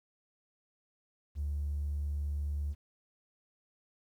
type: tone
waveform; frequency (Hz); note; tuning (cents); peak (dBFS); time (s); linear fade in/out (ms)
triangle; 72.7; D2; -17; -28; 1.35-2.75; 50
effects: tanh soft clip ceiling -29 dBFS + 11-bit